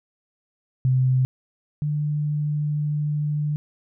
sine tone pair in turn, 129.4 / 148.9 Hz, C3 / D3, -19 / +24 cents, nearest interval major second, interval 243 cents, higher second, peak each -16 / -21 dBFS, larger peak first, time 0.85-1.25 / 1.82-3.56 s, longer second, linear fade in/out 0 ms, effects none

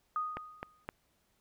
sine tone with exponential decay, 1241 Hz, D#6, 5 cents flat, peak -29 dBFS, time 0.16-0.85 s, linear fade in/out 1 ms, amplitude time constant 150 ms
click train, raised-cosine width 0.5 ms, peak -22 dBFS, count 3, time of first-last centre 0.37-0.889 s, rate 3.85 Hz
effects pink hiss -74 dBFS RMS until 1.4 s

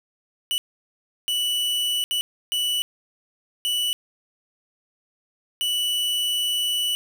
45% pulse tone bursts at uneven times, 2960 Hz, F#7, in tune, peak -21 dBFS, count 6, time 0.51-0.58 / 1.28-2.04 / 2.11-2.21 / 2.52-2.82 / 3.65-3.93 / 5.61-6.95 s, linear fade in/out 0 ms, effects none

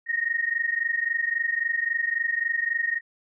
sine tone pair together, 1850.3 / 1874 Hz, A#6 / A#6, -13 / +9 cents, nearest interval unison, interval 22 cents, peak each -26 dBFS, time 0.06-3.01 s, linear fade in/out 50 ms, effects none

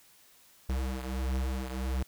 square beating tone pair, 64.5 / 66 Hz, C2 / C2, -24 / +16 cents, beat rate 1.5 Hz, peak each -32 / -37 dBFS, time 0.69-2.03 s, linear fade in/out 5 ms, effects white hiss -60 dBFS RMS until 2.07 s

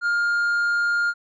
triangle tone, 1410 Hz, F6, 16 cents sharp, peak -17 dBFS, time 0.01-1.14 s, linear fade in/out 50 ms, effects resampled to 16000 Hz

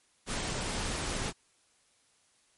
pink noise, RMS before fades -34 dBFS, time 0.26-1.33 s, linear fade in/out 50 ms
clicks, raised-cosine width 5 ms, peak -26 dBFS, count 2, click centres 1.219 / 1.258 s
effects white hiss -68 dBFS RMS until 2.57 s + MP3 48 kbps

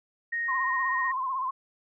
sine tone, 1864.7 Hz, A#6, in tune, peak -27 dBFS, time 0.32-1.12 s, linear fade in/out 10 ms
sine tone with vibrato, 1046.5 Hz, C6, in tune, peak -27 dBFS, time 0.48-1.51 s, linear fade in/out 10 ms, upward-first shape sine, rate 16 Hz, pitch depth 71 cents each way
effects none

